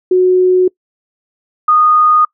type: tone pair in turn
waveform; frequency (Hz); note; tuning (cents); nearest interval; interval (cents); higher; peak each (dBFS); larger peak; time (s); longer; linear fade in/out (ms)
sine; 367.1 / 1233.3; F#4 / D#6; -14 / -16; octave + major sixth; 2098; second; -6; neither; 0.11-0.68 / 1.68-2.25; neither; 5
effects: noise-tail reverb RT60 0.1 s tail -24 dB re dry